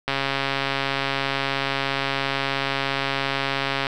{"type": "click train", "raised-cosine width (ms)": 0.3, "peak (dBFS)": -7, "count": 520, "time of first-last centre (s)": [0.08, 3.868], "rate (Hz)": 137, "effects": []}